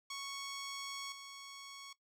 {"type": "tone with level steps", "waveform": "10% pulse", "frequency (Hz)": 1108.7, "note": "C#6", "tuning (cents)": 0, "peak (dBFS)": [-33, -40], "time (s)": [0.1, 1.93], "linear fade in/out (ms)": 5, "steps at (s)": 1.12, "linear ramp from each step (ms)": 2, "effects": ["noise-tail reverb RT60 0.1 s tail -17 dB re dry", "low-pass 12000 Hz 12 dB/octave"]}